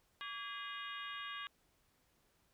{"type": "harmonic tone with a mistuned harmonic", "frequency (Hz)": 410, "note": "G#4", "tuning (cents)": -22, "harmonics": [3, 4, 5, 6, 7, 8, 9], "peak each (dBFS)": [-47, -48, -53, -55, -50, -53, -54], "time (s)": [0.21, 1.47], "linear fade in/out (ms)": 0, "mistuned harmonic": 3, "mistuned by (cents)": -120, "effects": ["pink hiss -75 dBFS RMS until 2.53 s"]}